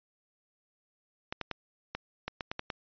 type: clicks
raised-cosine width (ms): 0.3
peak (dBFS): -18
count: 9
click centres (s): 1.325 / 1.413 / 1.513 / 1.95 / 2.28 / 2.408 / 2.515 / 2.594 / 2.702
effects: resampled to 11025 Hz